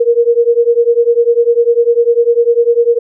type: beating tone pair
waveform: sine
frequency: 466.2 / 476.2 Hz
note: A#4 / A#4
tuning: 0 / +37 cents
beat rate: 10 Hz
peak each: -10 dBFS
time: 0-2.99 s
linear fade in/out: 10 ms
effects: none